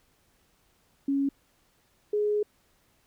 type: tone pair in turn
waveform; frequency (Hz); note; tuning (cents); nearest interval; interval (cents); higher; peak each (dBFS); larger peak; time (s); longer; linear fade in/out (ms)
sine; 277.2 / 417.9; C#4 / G#4; 0 / +11; perfect fifth; 711; second; -23; neither; 1.08-1.29 / 2.13-2.43; second; 5
effects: pink hiss -67 dBFS RMS until 3.06 s